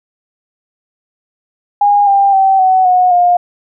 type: tone with pitch steps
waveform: sine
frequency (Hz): 817 / 794.2 / 772 / 750.5 / 729.5 / 709.2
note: G#5 / G5 / G5 / F#5 / F#5 / F5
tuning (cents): -29 / +22 / -27 / +24 / -25 / +26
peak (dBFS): -6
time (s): 1.81-3.37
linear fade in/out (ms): 5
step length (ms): 260
effects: none